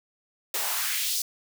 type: noise with high-pass filter sweep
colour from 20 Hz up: white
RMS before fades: -28 dBFS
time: 0.54-1.22 s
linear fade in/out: 2 ms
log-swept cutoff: 470 to 5400 Hz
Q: 1.8
effects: none